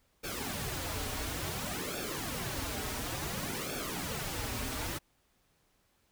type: noise with flanger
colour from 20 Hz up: pink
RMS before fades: -37 dBFS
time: 0.23-4.99 s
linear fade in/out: 20 ms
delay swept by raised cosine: 1 to 5.9 ms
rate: 0.57 Hz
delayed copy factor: -0.75
effects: pink hiss -72 dBFS RMS until 6.11 s